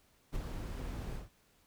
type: noise with ADSR envelope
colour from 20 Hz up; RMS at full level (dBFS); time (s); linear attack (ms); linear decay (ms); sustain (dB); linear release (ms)
brown; -35; 0.32-1.29; 36; 11; -5; 150
effects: pink hiss -69 dBFS RMS until 1.66 s